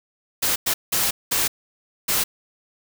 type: noise bursts at uneven times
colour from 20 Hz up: white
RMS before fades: -21 dBFS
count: 5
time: 0.42-0.56 / 0.66-0.74 / 0.92-1.11 / 1.31-1.48 / 2.08-2.24 s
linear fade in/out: 10 ms
effects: none